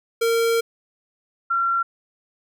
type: tone pair in turn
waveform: square / sine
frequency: 460 / 1367.3 Hz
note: A#4 / F6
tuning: -23 / -37 cents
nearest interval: octave + perfect fifth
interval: 1886 cents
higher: second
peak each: -18 dBFS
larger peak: neither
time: 0.21-0.61 / 1.5-1.83 s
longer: first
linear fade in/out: 10 ms
effects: none